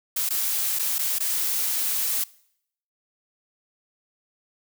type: noise with dropouts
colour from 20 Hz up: blue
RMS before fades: -25 dBFS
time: 0.16-2.24 s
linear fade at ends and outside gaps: 5 ms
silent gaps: 0.291-0.304 / 0.789-0.793 / 0.984-0.99 / 1.186-1.203 s
effects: noise-tail reverb RT60 0.7 s tail -22 dB re dry